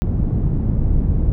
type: low-pass noise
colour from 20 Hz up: pink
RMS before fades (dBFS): -17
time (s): 0.02-1.32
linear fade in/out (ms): 0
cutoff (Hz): 190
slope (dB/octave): 12
effects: none